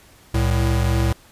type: tone pair together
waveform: square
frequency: 66.3 / 111.5 Hz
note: C2 / A2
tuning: +23 / +23 cents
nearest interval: major sixth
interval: 900 cents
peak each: -20 dBFS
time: 0.34-1.13 s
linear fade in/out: 5 ms
effects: pink hiss -50 dBFS RMS until 1.31 s + resampled to 32000 Hz